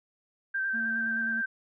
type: tone with vibrato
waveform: sine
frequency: 1568 Hz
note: G6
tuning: in tune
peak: -27 dBFS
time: 0.54-1.46 s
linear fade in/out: 10 ms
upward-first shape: square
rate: 9.6 Hz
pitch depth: 22 cents each way
type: tone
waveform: triangle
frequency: 226.2 Hz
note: A3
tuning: 48 cents sharp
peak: -34 dBFS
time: 0.73-1.42 s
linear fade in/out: 20 ms
effects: none